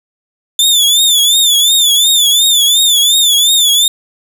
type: tone with vibrato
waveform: sawtooth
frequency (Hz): 3520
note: A7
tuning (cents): 0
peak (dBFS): -4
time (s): 0.59-3.88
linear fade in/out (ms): 2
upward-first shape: triangle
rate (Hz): 2.8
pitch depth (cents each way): 120
effects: none